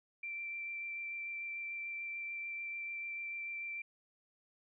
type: tone with vibrato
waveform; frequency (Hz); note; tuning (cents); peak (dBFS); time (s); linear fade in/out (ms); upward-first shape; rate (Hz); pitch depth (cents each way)
sine; 2349; D7; 0; -39; 0.23-3.82; 5; triangle; 6.8; 11
effects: none